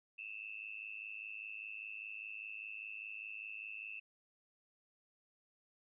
sine tone with amplitude modulation, 2637 Hz, E7, in tune, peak -40 dBFS, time 0.18-4 s, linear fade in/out 10 ms, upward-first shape sine, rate 105 Hz, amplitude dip 95%, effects none

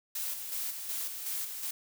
blue noise with tremolo, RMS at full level -35 dBFS, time 0.15-1.71 s, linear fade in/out 5 ms, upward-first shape square, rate 2.7 Hz, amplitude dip 45%, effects none

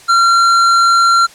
sine tone with tanh clipping, 1371 Hz, F6, 32 cents flat, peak -9 dBFS, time 0.08-1.27 s, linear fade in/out 20 ms, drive 14 dB, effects white hiss -40 dBFS RMS until 1.34 s + low-pass 9000 Hz 12 dB/octave

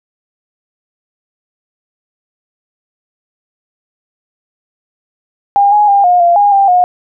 sine tone with pitch steps, 805 / 834 / 801 / 714 / 691 / 816 / 791 / 720 Hz, G5 / G#5 / G5 / F5 / F5 / G#5 / G5 / F#5, +46 / +7 / +37 / +38 / -19 / -31 / +15 / -47 cents, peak -5 dBFS, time 5.56-6.84 s, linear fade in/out 0 ms, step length 160 ms, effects none

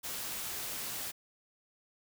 white noise, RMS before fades -39 dBFS, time 0.03-1.12 s, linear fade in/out 20 ms, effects none

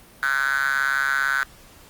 5% pulse tone with high-pass filter, 137.7 Hz, C#3, 11 cents flat, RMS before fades -22 dBFS, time 0.23-1.43 s, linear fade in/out 0 ms, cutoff 1500 Hz, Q 9.9, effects pink hiss -49 dBFS RMS until 1.89 s + Opus 32 kbps

